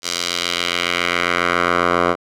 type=tone with band-pass filter sweep; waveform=10% pulse; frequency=87.31 Hz; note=F2; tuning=in tune; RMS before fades=-19 dBFS; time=0.02-2.16 s; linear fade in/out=50 ms; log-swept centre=5300 to 930 Hz; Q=1.4; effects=none